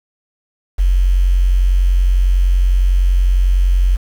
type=tone with quantisation; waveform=sine; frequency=45.42 Hz; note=F#1; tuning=31 cents flat; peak=-9 dBFS; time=0.78-3.97 s; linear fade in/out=20 ms; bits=6; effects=none